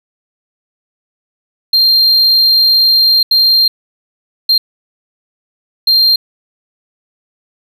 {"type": "tone bursts at uneven times", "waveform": "triangle", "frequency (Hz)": 4186, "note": "C8", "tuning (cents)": 0, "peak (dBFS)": -5, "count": 4, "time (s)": [[1.73, 3.23], [3.31, 3.68], [4.49, 4.58], [5.87, 6.16]], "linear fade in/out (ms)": 5, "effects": []}